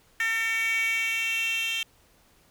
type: tone with high-pass filter sweep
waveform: 10% pulse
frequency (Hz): 452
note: A4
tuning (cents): +47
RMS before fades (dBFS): -27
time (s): 0.2-1.83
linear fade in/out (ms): 2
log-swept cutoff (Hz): 1900 to 3000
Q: 6.3
effects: pink hiss -61 dBFS RMS until 2.5 s